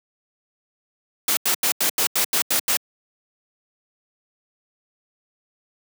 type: noise bursts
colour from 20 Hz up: white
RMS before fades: -20 dBFS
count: 9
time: 1.28-2.77 s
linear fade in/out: 2 ms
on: 90 ms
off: 85 ms
effects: high-pass 200 Hz 12 dB/octave